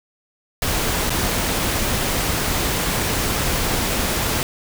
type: noise with dropouts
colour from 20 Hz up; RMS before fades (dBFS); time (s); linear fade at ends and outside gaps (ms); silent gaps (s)
pink; -21; 0.62-4.43; 1; 1.096-1.103
effects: none